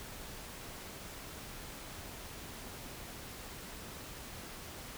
silence, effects pink hiss -47 dBFS RMS until 4.97 s

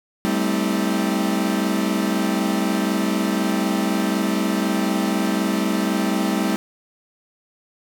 40% pulse chord, A minor seventh, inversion third, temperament equal with one note detuned, 196 / 220 / 261.6 / 322.3 Hz, G3 / A3 / C4 / E4, 0 / 0 / 0 / -39 cents, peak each -22 / -24 / -26 / -24 dBFS, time 0.25-6.56 s, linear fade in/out 0 ms, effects none

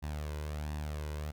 sawtooth tone with flanger, 75.2 Hz, D2, 42 cents sharp, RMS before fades -38 dBFS, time 0.02-1.32 s, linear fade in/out 20 ms, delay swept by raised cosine 1.1 to 2.03 ms, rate 1.4 Hz, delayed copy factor +0.55, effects none

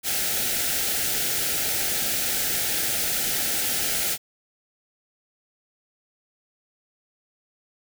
white band-stop noise, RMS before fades -25 dBFS, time 0.03-4.18 s, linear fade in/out 50 ms, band 870 to 1300 Hz, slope 96 dB/octave, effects none

